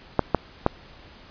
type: clicks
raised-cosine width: 1 ms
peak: -3 dBFS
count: 3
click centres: 0.193 / 0.347 / 0.664 s
effects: pink hiss -48 dBFS RMS until 1.3 s + resampled to 11025 Hz